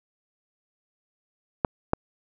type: clicks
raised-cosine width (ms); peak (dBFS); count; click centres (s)
1; -6; 2; 1.648 / 1.934
effects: none